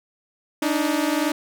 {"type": "tone pair together", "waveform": "sawtooth", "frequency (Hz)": [290.4, 311.9], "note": ["D4", "D#4"], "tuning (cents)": [-19, 4], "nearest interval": "minor second", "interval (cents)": 123, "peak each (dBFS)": -19, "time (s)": [0.62, 1.32], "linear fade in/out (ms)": 5, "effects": []}